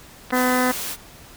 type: clicks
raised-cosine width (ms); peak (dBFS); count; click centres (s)
0.3; -16; 2; 0.305 / 0.309
type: harmonic tone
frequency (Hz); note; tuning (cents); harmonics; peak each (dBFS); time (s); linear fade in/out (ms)
252; B3; +35; 1 / 2 / 3 / 4 / 5 / 6 / 7 / 8; -21 / -24 / -26 / -27 / -28 / -29 / -29 / -30; 0.32-0.72; 10
type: high-pass noise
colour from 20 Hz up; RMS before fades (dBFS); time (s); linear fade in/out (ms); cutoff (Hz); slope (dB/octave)
white; -29; 0.32-0.97; 50; 110; 48
effects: pink hiss -45 dBFS RMS until 1.36 s